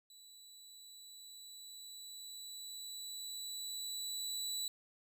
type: tone with level ramp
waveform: 25% pulse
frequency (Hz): 3951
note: B7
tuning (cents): 0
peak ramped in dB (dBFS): -53 to -33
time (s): 0.1-4.68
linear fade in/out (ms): 2
effects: none